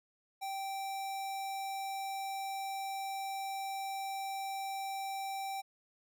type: tone with notch filter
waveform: square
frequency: 780 Hz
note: G5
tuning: 9 cents flat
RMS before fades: -39 dBFS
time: 0.41-5.62 s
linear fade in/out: 20 ms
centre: 1700 Hz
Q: 1.9
effects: none